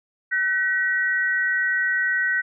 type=tone pair together; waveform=sine; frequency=1514 / 1909 Hz; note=F#6 / A#6; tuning=+39 / +41 cents; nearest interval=major third; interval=402 cents; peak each=-22 dBFS; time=0.31-2.42 s; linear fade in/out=20 ms; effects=none